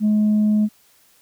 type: tone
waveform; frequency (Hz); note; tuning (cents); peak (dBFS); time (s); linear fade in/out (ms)
sine; 211.9; G#3; +35; -12; 0-0.69; 50
effects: tanh soft clip ceiling -12 dBFS + white hiss -56 dBFS RMS until 1.21 s

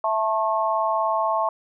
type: chord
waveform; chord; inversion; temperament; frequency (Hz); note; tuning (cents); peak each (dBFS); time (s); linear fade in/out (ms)
sine; A major; second; equal with one note detuned; 659.3 / 880 / 1084; E5 / A5 / C#6; 0 / 0 / -39; -24; 0.04-1.49; 2
effects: none

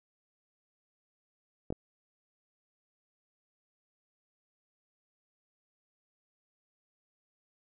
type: clicks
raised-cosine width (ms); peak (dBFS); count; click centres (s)
2; -21; 2; 1.704 / 1.725
effects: none

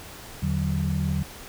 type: tone cluster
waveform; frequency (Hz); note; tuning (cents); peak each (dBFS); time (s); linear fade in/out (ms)
sine; 81.8 / 147.8 / 186.6; E2 / D3 / F#3; -13 / +11 / +15; -27; 0.42-1.23; 10
effects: pink hiss -42 dBFS RMS until 1.48 s

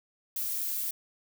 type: noise with amplitude modulation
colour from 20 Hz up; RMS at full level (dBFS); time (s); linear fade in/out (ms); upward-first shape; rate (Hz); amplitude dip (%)
violet; -31; 0.36-0.91; 5; sine; 181; 30
effects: none

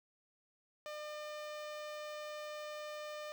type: tone with notch filter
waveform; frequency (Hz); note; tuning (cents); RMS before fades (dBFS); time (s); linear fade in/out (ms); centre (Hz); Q
sawtooth; 602; D5; +43; -45; 0.86-3.32; 0; 11000; 0.71
effects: none

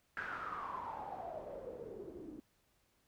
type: noise with low-pass filter sweep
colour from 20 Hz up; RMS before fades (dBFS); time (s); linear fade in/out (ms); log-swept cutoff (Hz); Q
white; -45; 0.17-2.4; 0; 1600 to 300; 7.7
effects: pink hiss -75 dBFS RMS until 3.07 s

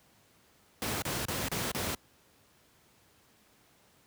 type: noise bursts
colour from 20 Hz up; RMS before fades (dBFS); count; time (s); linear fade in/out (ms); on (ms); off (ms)
pink; -33; 5; 0.82-1.948; 0; 200; 32
effects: pink hiss -64 dBFS RMS until 4.06 s + high-pass 80 Hz 12 dB/octave

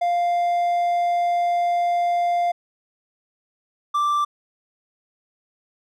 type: tone pair in turn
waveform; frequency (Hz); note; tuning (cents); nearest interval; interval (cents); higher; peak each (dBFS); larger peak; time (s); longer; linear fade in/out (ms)
triangle; 698.5 / 1174.7; F5 / D6; 0 / 0; major sixth; 900; second; -16; neither; 0.01-2.52 / 3.94-4.25; first; 10
effects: none

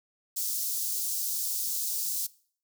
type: high-pass noise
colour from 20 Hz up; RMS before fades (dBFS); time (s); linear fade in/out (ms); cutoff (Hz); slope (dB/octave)
white; -31; 0.36-2.27; 10; 4900; 24
effects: noise-tail reverb RT60 0.5 s tail -21 dB re dry

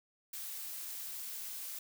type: noise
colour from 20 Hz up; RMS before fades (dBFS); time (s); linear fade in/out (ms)
blue; -43; 0.33-1.79; 5
effects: none

